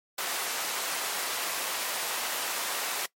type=high-pass noise; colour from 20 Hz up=pink; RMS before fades=-32 dBFS; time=0.18-3.06 s; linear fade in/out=5 ms; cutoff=690 Hz; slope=12 dB/octave; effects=noise-tail reverb RT60 0.1 s tail -20 dB re dry + MP3 64 kbps